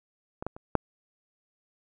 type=clicks; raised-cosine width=1 ms; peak=-21 / -17 / -29 / -7 dBFS; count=4; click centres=0.425 / 0.466 / 0.565 / 0.753 s; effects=none